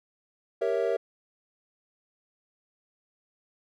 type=chord; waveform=triangle; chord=G diminished seventh; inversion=none; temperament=equal; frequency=392 / 466.2 / 554.4 / 659.3 Hz; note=G4 / Bb4 / Db5 / Fb5; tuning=0 / 0 / 0 / 0 cents; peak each=-29 / -26 / -29 / -29 dBFS; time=0.61-0.97 s; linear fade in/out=10 ms; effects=none